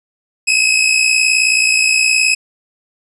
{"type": "tone pair together", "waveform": "sawtooth", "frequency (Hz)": [2524, 2583], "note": ["D#7", "E7"], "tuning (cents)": [24, -36], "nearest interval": "unison", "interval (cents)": 40, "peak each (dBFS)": -10, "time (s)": [0.47, 2.35], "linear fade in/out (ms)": 10, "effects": ["resampled to 24000 Hz"]}